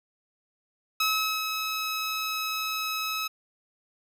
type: tone with ADSR envelope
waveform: 15% pulse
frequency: 1286 Hz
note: E6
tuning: 43 cents flat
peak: -16 dBFS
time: 1-3.28 s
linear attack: 5 ms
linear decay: 410 ms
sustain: -6 dB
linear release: 12 ms
effects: none